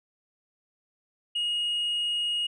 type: tone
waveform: sine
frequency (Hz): 2875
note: F7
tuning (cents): +50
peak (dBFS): -23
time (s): 1.35-2.47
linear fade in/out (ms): 10
effects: tanh soft clip ceiling -24 dBFS